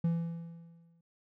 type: tone with exponential decay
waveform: triangle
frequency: 167.6 Hz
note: E3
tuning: 29 cents sharp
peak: -23 dBFS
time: 0.04-1.01 s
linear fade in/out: 5 ms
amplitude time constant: 210 ms
effects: none